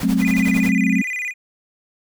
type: noise with tremolo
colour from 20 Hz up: pink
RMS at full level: -29 dBFS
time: 0-0.71 s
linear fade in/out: 2 ms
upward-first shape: sine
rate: 11 Hz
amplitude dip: 80%
type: chord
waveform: sine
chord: F# diminished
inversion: none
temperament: equal with one note detuned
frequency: 185 / 214.9 / 261.6 Hz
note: F#3 / A3 / C4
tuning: 0 / -41 / 0 cents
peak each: -19 dBFS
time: 0.03-1.02 s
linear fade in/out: 5 ms
type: tone with vibrato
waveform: triangle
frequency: 2221 Hz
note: C#7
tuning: 3 cents sharp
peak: -21 dBFS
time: 0.19-1.34 s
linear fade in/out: 50 ms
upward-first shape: square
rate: 17 Hz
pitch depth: 170 cents each way
effects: none